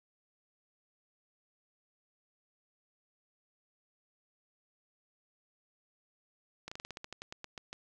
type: slowing click train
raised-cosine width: 0.2 ms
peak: -25 dBFS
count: 14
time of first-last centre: 6.68-7.729 s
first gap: 35 ms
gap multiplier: 1.13
effects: none